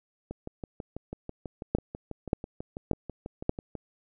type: two click trains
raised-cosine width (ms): 2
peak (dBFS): -23 / -10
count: 22 / 4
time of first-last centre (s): 0.31-3.753 / 1.75-3.494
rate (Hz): 6.1 / 1.72
effects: none